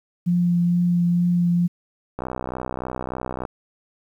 sine tone with vibrato, 174.61 Hz, F3, in tune, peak -16 dBFS, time 0.26-1.68 s, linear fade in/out 20 ms, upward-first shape triangle, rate 2.2 Hz, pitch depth 14 cents each way
click train, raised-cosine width 1 ms, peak -14 dBFS, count 81, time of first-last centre 2.19-3.452 s, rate 63.4 Hz
effects 9-bit

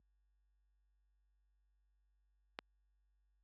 click, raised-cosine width 0.3 ms, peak -25 dBFS, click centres 2.589 s, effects added 50 Hz sine -51 dBFS peak until 3.43 s + high-pass 200 Hz 12 dB/octave

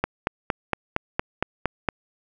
click train, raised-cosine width 0.5 ms, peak -6 dBFS, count 9, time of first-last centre 0.04-1.888 s, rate 4.33 Hz, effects none

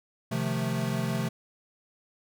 square chord, F dominant seventh, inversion second, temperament equal, 130.81 / 155.56 / 174.61 / 220 Hz, C3 / Eb3 / F3 / A3, 0 / 0 / 0 / 0 cents, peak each -32 / -36 / -34 / -33 dBFS, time 0.31-1.29 s, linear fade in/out 10 ms, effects none

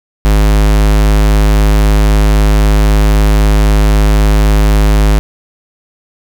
square tone, 51.91 Hz, G#1, in tune, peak -6 dBFS, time 0.25-5.19 s, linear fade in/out 0 ms, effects none

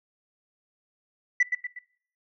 sine tone with echo, 1975.5 Hz, B6, in tune, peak -15 dBFS, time 1.4-1.43 s, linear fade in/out 5 ms, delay 120 ms, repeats 3, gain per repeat -7 dB, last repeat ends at 1.79 s, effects noise-tail reverb RT60 0.6 s tail -21 dB re dry + tanh soft clip ceiling -15 dBFS

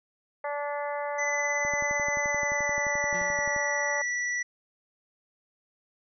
harmonic tone, 289.8 Hz, D4, 23 cents flat, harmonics 2 / 3 / 4 / 5 / 6 / 7, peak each -32 / -34 / -39 / -44 / -41 / -41 dBFS, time 0.44-4.02 s, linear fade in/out 5 ms
square tone with pitch glide, 2011 to 1954.9 Hz, B6 to B6, +31 to -18 cents, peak -28 dBFS, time 1.18-4.43 s, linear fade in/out 10 ms, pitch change -49 cents, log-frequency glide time 2.24-3.43 s
click train, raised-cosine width 3 ms, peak -29 dBFS, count 23, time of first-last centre 1.65-3.563 s, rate 11.5 Hz
30% pulse tone with exponential decay, 178.4 Hz, F3, 37 cents sharp, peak -34 dBFS, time 3.14-3.65 s, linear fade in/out 5 ms, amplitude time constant 110 ms
effects resampled to 16000 Hz

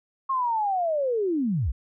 sine linear sweep, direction down, 1087 to 45.79 Hz, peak -22 dBFS, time 0.29-1.72 s, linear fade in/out 10 ms, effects none

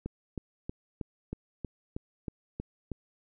click train, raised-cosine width 3 ms, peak -22 dBFS, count 10, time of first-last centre 0.06-2.917 s, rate 3.15 Hz, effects none

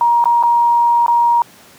sine tone with dropouts, 945 Hz, A#5, 23 cents sharp, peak -9 dBFS, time 0.01-1.42 s, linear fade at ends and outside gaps 1 ms, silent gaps 0.241-0.256 / 0.427-0.435 / 1.063-1.081 s, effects pink hiss -43 dBFS RMS until 1.78 s + high-pass 150 Hz 12 dB/octave

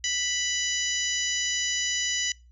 harmonic tone, 987.8 Hz, B5, in tune, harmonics 2 / 3 / 4 / 5 / 6 / 7, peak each -32 / -30 / -36 / -36 / -30 / -32 dBFS, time 0.04-2.32 s, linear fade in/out 2 ms, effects noise-tail reverb RT60 0.3 s tail -25 dB re dry + added 60 Hz sine -51 dBFS peak until 2.51 s

